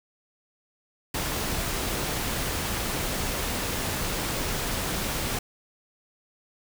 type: noise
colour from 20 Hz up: pink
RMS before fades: -29 dBFS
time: 1.14-5.39 s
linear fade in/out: 5 ms
effects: none